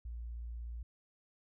sine tone, 58.27 Hz, A#1, in tune, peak -40 dBFS, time 0.05-0.83 s, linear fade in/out 5 ms, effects none

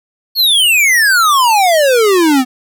square exponential sweep, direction down, 4426 to 246.9 Hz, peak -8 dBFS, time 0.35-2.45 s, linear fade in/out 50 ms, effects none

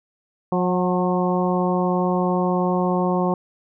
harmonic tone with a mistuned harmonic, 180.3 Hz, F#3, 45 cents flat, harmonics 1 / 2 / 3 / 4 / 5 / 6, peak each -21 / -24 / -26 / -27 / -28 / -29 dBFS, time 0.52-3.34 s, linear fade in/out 2 ms, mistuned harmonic 4, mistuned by +31 cents, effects none

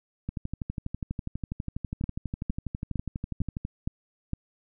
two click trains, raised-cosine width 5 ms, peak -16 / -19 dBFS, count 6 / 42, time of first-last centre 2.04-4.334 / 0.29-3.651 s, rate 2.18 / 12.2 Hz, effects none

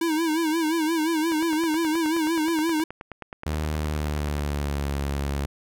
square tone with vibrato, 321.1 Hz, E4, 45 cents flat, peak -22 dBFS, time 0.01-2.84 s, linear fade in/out 5 ms, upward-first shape sine, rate 5.7 Hz, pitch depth 87 cents each way
click train, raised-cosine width 0.5 ms, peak -21 dBFS, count 30, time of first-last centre 1.32-4.386 s, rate 9.46 Hz
sawtooth tone with pitch glide, 76.7 to 70.33 Hz, D#2 to C#2, -24 to +26 cents, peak -21 dBFS, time 3.46-5.46 s, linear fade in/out 5 ms, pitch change -150 cents, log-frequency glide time 3.75-4.92 s
effects none

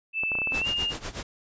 sine tone with pitch glide, 2637 to 2826 Hz, E7 to F7, 0 to +20 cents, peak -25 dBFS, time 0.13-0.94 s, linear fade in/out 50 ms, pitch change +120 cents, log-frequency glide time 0.6-0.67 s
clicks, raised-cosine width 1 ms, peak -22 dBFS, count 9, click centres 0.235 / 0.318 / 0.353 / 0.387 / 0.418 / 0.473 / 0.522 / 0.577 / 0.616 s
sawtooth tone with exponential growth, 262.3 Hz, C4, 4 cents sharp, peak -27 dBFS, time 0.47-0.55 s, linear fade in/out 1 ms, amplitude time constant 17 ms
pink noise with tremolo, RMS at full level -33 dBFS, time 0.54-1.23 s, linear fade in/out 5 ms, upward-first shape sine, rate 8.1 Hz, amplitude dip 85%
effects resampled to 16000 Hz

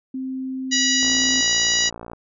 sine tone, 261.6 Hz, C4, in tune, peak -25 dBFS, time 0.14-1.41 s, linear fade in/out 5 ms
harmonic tone, 970 Hz, B5, 31 cents flat, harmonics 2 / 3 / 4 / 5 / 6 / 7, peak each -24 / -24 / -24 / -24 / -24 / -24 dBFS, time 0.71-1.9 s, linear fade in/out 20 ms
click train, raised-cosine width 1 ms, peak -21 dBFS, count 65, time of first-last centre 1.03-2.133 s, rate 58 Hz
effects none

